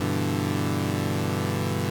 20% pulse chord, E minor seventh, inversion first, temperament equal, 98 / 123.47 / 146.83 / 164.81 Hz, G2 / B2 / D3 / E3, 0 / 0 / 0 / 0 cents, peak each -23 / -25 / -25 / -27 dBFS, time 0-1.9 s, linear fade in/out 5 ms, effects none

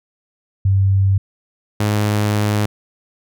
sine / sawtooth tone pair in turn, 97.1 / 104.9 Hz, G2 / G#2, -16 / +18 cents, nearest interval minor second, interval 134 cents, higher second, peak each -11 dBFS, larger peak neither, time 0.65-1.18 / 1.8-2.66 s, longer second, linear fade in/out 5 ms, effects none

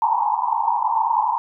white band-pass noise, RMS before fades -20 dBFS, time 0.02-1.38 s, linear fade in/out 0 ms, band 850 to 980 Hz, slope 96 dB/octave, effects none

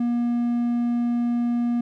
triangle tone, 238.7 Hz, A#3, 41 cents sharp, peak -18 dBFS, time 0-1.81 s, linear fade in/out 5 ms, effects none

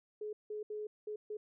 sine tone bursts at uneven times, 423.7 Hz, G#4, 35 cents sharp, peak -38 dBFS, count 5, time 0.21-0.33 / 0.5-0.63 / 0.7-0.87 / 1.07-1.16 / 1.3-1.37 s, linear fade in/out 5 ms, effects none

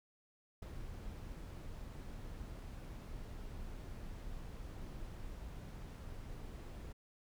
brown noise with ADSR envelope, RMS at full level -44 dBFS, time 0.62-6.93 s, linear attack 5 ms, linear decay 27 ms, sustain -3 dB, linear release 13 ms, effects none

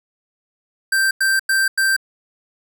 square tone bursts, 1568 Hz, G6, in tune, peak -15 dBFS, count 4, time 0.92-1.965 s, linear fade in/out 5 ms, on 190 ms, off 95 ms, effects none

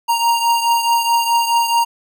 square beating tone pair, 932.3 / 937 Hz, A#5 / A#5, 0 / +9 cents, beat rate 4.7 Hz, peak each -15 / -21 dBFS, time 0.08-1.85 s, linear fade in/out 20 ms, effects none

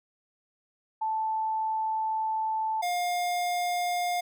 sine / square tone pair in turn, 878 / 709 Hz, A5 / F5, -4 / +26 cents, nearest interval major third, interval 370 cents, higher first, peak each -26 / -27 dBFS, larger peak first, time 1.01-2.82 / 2.82-4.21 s, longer first, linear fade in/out 10 ms, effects none

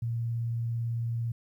sine tone with vibrato, 116.54 Hz, A#2, in tune, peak -28 dBFS, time 0.02-1.32 s, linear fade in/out 5 ms, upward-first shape square, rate 18 Hz, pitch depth 9 cents each way, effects 11-bit

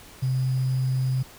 sine tone with sample-and-hold, 130 Hz, C3, 11 cents flat, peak -21 dBFS, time 0.22-1.23 s, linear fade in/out 10 ms, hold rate 4900 Hz, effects pink hiss -47 dBFS RMS until 1.38 s

